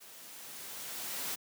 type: noise with level ramp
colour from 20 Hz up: white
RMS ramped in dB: -53 to -36 dBFS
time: 0-1.36 s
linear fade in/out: 20 ms
effects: high-pass 150 Hz 12 dB/octave